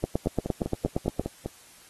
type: two click trains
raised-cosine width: 2 ms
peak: -11 / -16 dBFS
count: 11 / 7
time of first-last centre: 0.04-1.196 / 0.26-1.46 s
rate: 8.65 / 5 Hz
effects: white hiss -53 dBFS RMS until 1.89 s + AAC 32 kbps